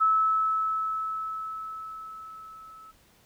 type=tone with level ramp; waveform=sine; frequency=1302 Hz; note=E6; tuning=22 cents flat; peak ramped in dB=-18 to -46 dBFS; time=0-2.92 s; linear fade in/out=20 ms; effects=pink hiss -61 dBFS RMS until 3.25 s

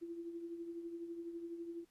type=tone with tremolo; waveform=sine; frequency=338.5 Hz; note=E4; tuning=46 cents sharp; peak=-40 dBFS; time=0.01-1.85 s; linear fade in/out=20 ms; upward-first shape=triangle; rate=12 Hz; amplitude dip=60%; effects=pink hiss -75 dBFS RMS until 1.9 s + resampled to 32000 Hz

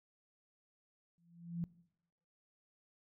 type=tone with exponential growth; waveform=sine; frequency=170.6 Hz; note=F3; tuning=40 cents flat; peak=-33 dBFS; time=1.18-1.64 s; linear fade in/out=0 ms; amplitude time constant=100 ms; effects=noise-tail reverb RT60 0.8 s tail -21 dB re dry

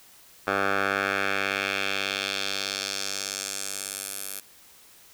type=tone with band-pass filter sweep; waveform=10% pulse; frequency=98.3 Hz; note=G2; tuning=5 cents sharp; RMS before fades=-29 dBFS; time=0.47-4.4 s; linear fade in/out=5 ms; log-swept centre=1200 to 12000 Hz; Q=1.5; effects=white hiss -53 dBFS RMS until 5.13 s

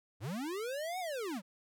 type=linear two-way sweep; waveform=square; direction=up then down; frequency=84.3 to 758 to 167.6 Hz; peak=-37 dBFS; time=0.2-1.42 s; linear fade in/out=50 ms; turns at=0.99 s; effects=none

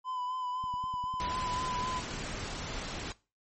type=tone with vibrato; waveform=triangle; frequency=1007 Hz; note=B5; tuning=33 cents sharp; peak=-31 dBFS; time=0.04-2.02 s; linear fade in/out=50 ms; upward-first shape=sine; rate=3.9 Hz; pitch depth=29 cents each way
type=click train; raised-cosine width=5 ms; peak=-34 dBFS; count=19; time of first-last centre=0.64-2.44 s; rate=10 Hz
type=noise; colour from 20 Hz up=pink; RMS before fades=-38 dBFS; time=1.2-3.12 s; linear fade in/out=0 ms
effects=noise-tail reverb RT60 0.3 s tail -20 dB re dry + MP3 32 kbps

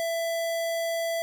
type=tone; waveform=square; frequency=666 Hz; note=E5; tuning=18 cents sharp; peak=-27 dBFS; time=0-1.22 s; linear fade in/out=0 ms; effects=none

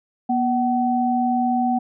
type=tone pair together; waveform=sine; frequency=242.3 / 756 Hz; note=B3 / F#5; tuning=-33 / +37 cents; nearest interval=octave + minor sixth; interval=1970 cents; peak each=-20 dBFS; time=0.29-1.79 s; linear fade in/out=10 ms; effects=none

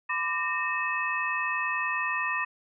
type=tone cluster; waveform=sine; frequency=1009 / 1180 / 1835 / 2585 Hz; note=B5 / D6 / A#6 / E7; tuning=+37 / +8 / -28 / -34 cents; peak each=-33 / -33 / -30 / -32 dBFS; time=0.09-2.45 s; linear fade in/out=10 ms; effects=none

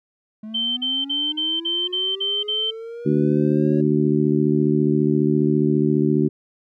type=linear sweep; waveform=triangle; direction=up; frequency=212.7 to 554.4 Hz; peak=-29 dBFS; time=0.43-3.81 s; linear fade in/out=5 ms
type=tone bursts; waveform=sine; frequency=3105 Hz; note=G7; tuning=17 cents flat; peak=-20 dBFS; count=8; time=0.54-2.709 s; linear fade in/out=10 ms; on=230 ms; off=47 ms
type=harmonic tone; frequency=74.7 Hz; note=D2; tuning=30 cents sharp; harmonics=2 / 3 / 4 / 5; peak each=-21 / -21 / -21 / -21 dBFS; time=3.05-6.29 s; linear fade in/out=20 ms
effects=none

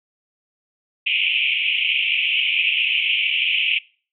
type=band-pass noise; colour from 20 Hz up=pink; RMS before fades=-20 dBFS; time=1.06-3.79 s; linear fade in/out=10 ms; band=2300 to 3100 Hz; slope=96 dB/octave; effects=noise-tail reverb RT60 0.4 s tail -23 dB re dry

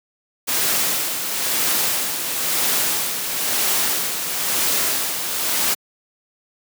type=noise with tremolo; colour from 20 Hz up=white; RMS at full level=-19 dBFS; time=0.47-5.75 s; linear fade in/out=20 ms; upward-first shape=sine; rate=1 Hz; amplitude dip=50%; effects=high-pass 150 Hz 12 dB/octave

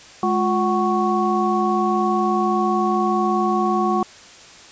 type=tone cluster; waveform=sine; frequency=211.1 / 352.6 / 747 / 1108 Hz; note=G#3 / F4 / F#5 / C#6; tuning=+29 / +17 / +16 / -1 cents; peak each=-22 dBFS; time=0.23-4.03 s; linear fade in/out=2 ms; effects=white hiss -43 dBFS RMS until 4.71 s + resampled to 16000 Hz

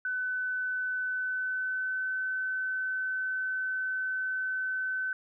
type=tone with pitch glide; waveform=sine; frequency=1507 to 1521 Hz; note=F#6 to F#6; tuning=+31 to +47 cents; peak=-29 dBFS; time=0.05-5.13 s; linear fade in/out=2 ms; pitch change=+16 cents; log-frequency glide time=1.04-2.1 s; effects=none

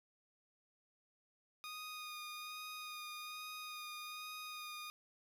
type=tone with vibrato; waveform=15% pulse; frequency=1233 Hz; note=D#6; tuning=16 cents flat; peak=-39 dBFS; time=1.64-4.9 s; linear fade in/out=0 ms; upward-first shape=sine; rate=1.2 Hz; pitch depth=15 cents each way; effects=none

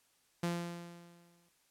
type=tone with exponential decay; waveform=sawtooth; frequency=172.2 Hz; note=F3; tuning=24 cents flat; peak=-27 dBFS; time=0.43-1.49 s; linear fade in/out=5 ms; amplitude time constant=230 ms; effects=white hiss -72 dBFS RMS until 1.7 s + low-pass 12000 Hz 12 dB/octave

